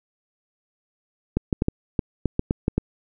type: clicks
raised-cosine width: 3 ms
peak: -7 dBFS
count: 10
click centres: 1.37 / 1.528 / 1.621 / 1.684 / 1.992 / 2.257 / 2.394 / 2.509 / 2.681 / 2.78 s
effects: none